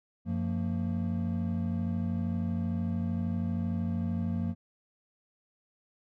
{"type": "tone cluster", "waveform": "triangle", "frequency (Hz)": [93.7, 175.9, 228.9], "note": ["F#2", "F3", "A#3"], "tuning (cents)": [22, 13, -31], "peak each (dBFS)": -31, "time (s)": [0.25, 4.55], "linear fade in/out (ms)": 50, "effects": []}